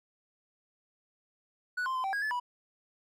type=tone with pitch steps; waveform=triangle; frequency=1476 / 1046 / 1028 / 775 / 1642 / 1729 / 980 Hz; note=F#6 / C6 / C6 / G5 / G#6 / A6 / B5; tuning=-5 / -1 / -31 / -20 / -20 / -31 / -14 cents; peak=-28 dBFS; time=1.77-2.4 s; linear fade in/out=10 ms; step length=90 ms; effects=none